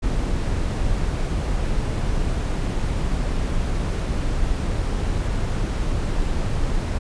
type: noise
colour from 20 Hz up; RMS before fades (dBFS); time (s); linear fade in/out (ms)
brown; -22; 0.02-6.99; 20
effects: resampled to 22050 Hz